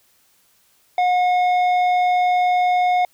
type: tone with tanh clipping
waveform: triangle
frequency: 723 Hz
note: F#5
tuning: 40 cents flat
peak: -16 dBFS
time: 0.98-3.05 s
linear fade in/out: 2 ms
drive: 13 dB
effects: white hiss -59 dBFS RMS until 3.13 s